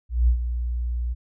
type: tone with ADSR envelope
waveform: sine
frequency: 59.9 Hz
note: A#1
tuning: 48 cents sharp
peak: -13 dBFS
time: 0.09-1.15 s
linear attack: 190 ms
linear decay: 89 ms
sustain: -10 dB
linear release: 28 ms
effects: none